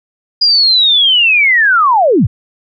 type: linear sweep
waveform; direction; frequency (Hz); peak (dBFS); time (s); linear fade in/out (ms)
sine; down; 4914 to 68.6; -6; 0.41-2.27; 10
effects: none